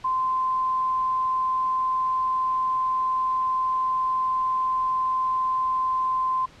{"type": "tone", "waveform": "sine", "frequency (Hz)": 1036, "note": "C6", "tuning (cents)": -17, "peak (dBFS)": -21, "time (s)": [0.04, 6.46], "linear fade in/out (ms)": 10, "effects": ["pink hiss -50 dBFS RMS until 6.6 s", "low-pass 5000 Hz 12 dB/octave"]}